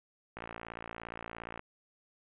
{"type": "click train", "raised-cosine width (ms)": 0.5, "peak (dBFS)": -26, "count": 71, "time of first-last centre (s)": [0.37, 1.594], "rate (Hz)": 57.2, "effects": ["resampled to 8000 Hz", "10-bit"]}